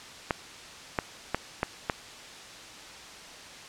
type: clicks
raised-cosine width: 0.5 ms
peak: -10 dBFS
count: 5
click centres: 0.308 / 0.988 / 1.346 / 1.631 / 1.898 s
effects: white hiss -45 dBFS RMS until 3.68 s + low-pass 6000 Hz 12 dB/octave